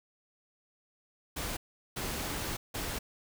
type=noise bursts at uneven times; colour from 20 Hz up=pink; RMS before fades=-36 dBFS; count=3; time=1.36-1.57 / 1.96-2.57 / 2.74-2.99 s; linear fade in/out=10 ms; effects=none